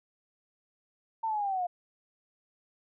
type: linear sweep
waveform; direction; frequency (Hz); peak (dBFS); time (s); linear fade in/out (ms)
sine; down; 911 to 698.5; -28; 1.23-1.67; 10
effects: none